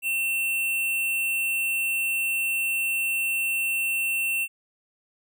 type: tone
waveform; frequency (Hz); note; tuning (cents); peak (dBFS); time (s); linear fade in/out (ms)
square; 2700; E7; +41; -24; 0.02-4.48; 50
effects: none